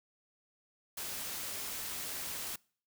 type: noise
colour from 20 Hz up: white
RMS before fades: -40 dBFS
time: 0.97-2.56 s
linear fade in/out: 5 ms
effects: noise-tail reverb RT60 0.5 s tail -26 dB re dry